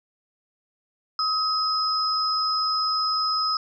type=tone pair together; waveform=sine; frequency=1273 / 5092 Hz; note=D#6 / D#8; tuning=+39 / +39 cents; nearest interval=2 octaves; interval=2400 cents; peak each=-24 dBFS; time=1.19-3.57 s; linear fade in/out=2 ms; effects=none

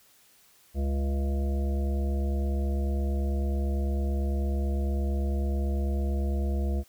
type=harmonic tone with a mistuned harmonic; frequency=69 Hz; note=C#2; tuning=7 cents flat; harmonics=1 / 3 / 5 / 7 / 9 / 10; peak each=-25 / -35 / -39 / -42 / -44 / -45 dBFS; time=0.74-6.84 s; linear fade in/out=50 ms; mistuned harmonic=7; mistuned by=+16 cents; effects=white hiss -60 dBFS RMS until 6.88 s

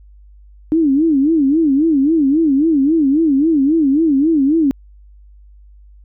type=tone with vibrato; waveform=sine; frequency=297.8 Hz; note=D4; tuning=24 cents sharp; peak=-10 dBFS; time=0.72-4.71 s; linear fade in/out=0 ms; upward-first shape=sine; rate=3.7 Hz; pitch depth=190 cents each way; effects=added 50 Hz sine -40 dBFS peak until 6.04 s

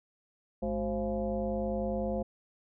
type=tone with frequency modulation; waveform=sine; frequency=370 Hz; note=F#4; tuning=in tune; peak=-29 dBFS; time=0.62-2.23 s; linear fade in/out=10 ms; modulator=158 Hz; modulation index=1.9; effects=none

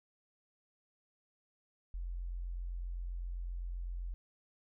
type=tone; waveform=sine; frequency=43.87 Hz; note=F1; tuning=9 cents sharp; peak=-37 dBFS; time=1.94-4.14 s; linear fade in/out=0 ms; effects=none

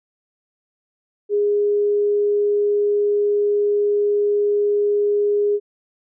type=tone; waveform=sine; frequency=411.8 Hz; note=G#4; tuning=15 cents flat; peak=-15 dBFS; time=1.29-5.6 s; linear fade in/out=50 ms; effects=none

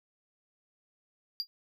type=tone with exponential decay; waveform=triangle; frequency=4790 Hz; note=D8; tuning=33 cents sharp; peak=-25 dBFS; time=1.4-1.47 s; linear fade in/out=0 ms; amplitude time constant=15 ms; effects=none

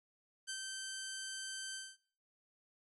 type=tone with ADSR envelope; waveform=10% pulse; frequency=1551 Hz; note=G6; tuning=19 cents flat; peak=-30 dBFS; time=0.47-1.97 s; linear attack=27 ms; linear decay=68 ms; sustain=-3 dB; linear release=220 ms; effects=noise-tail reverb RT60 0.5 s tail -21 dB re dry + MP3 48 kbps

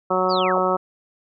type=harmonic tone; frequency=185 Hz; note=F#3; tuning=in tune; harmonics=1 / 2 / 3 / 4 / 5 / 6 / 7; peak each=-29 / -24 / -23 / -26 / -27 / -26 / -24 dBFS; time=0.1-0.77 s; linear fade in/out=10 ms
type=linear sweep; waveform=sine; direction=down; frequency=5030 to 207.7 Hz; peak=-26 dBFS; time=0.29-0.6 s; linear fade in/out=20 ms
effects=none

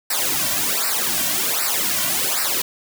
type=noise with flanger; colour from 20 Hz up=white; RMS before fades=-21 dBFS; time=0.1-2.62 s; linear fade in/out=5 ms; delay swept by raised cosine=0.3 to 2.4 ms; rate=1.3 Hz; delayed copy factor=-0.9; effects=none

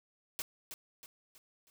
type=noise with echo; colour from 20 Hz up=white; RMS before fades=-38 dBFS; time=0.39-0.42 s; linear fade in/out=0 ms; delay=320 ms; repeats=4; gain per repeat=-7 dB; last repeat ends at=1.7 s; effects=none

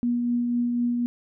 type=tone with tremolo; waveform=sine; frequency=240.6 Hz; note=B3; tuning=45 cents flat; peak=-20 dBFS; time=0.03-1.06 s; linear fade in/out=0 ms; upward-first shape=triangle; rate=4 Hz; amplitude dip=30%; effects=none

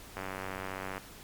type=click train; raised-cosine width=0.5 ms; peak=-22 dBFS; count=78; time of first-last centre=0.17-0.98 s; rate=95.1 Hz; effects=pink hiss -50 dBFS RMS until 1.23 s + MP3 96 kbps

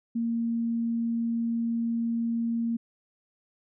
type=tone; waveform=sine; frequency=231.5 Hz; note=A#3; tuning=12 cents flat; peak=-25 dBFS; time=0.15-2.77 s; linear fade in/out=10 ms; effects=none

